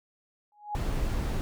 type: tone with exponential growth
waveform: sine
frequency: 833 Hz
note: G#5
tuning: 5 cents sharp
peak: -27 dBFS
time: 0.52-0.75 s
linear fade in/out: 1 ms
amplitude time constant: 50 ms
type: noise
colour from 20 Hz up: brown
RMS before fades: -29 dBFS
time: 0.75-1.41 s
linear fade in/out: 0 ms
effects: none